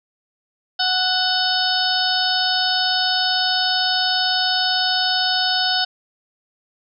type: harmonic tone with a mistuned harmonic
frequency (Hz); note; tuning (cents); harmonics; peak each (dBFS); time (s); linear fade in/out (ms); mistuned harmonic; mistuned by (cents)
740; F#5; 0; 1 / 2 / 4 / 5 / 6 / 7; -24 / -24 / -24 / -24 / -24 / -24; 0.79-5.85; 10; 4; +22
effects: none